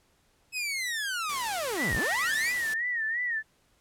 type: linear two-way sweep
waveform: sawtooth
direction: down then up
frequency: 2586 to 33 to 2586 Hz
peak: -26 dBFS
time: 0.52-2.54 s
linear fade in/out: 50 ms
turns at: 1.95 s
type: noise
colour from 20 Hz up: white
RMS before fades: -38 dBFS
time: 1.29-2.74 s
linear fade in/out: 5 ms
type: tone with vibrato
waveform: sine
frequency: 1864.7 Hz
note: A#6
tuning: in tune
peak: -27 dBFS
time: 1.76-3.43 s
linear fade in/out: 50 ms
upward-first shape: sine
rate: 2.9 Hz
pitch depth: 110 cents each way
effects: pink hiss -67 dBFS RMS until 3.8 s + low-pass 12000 Hz 12 dB/octave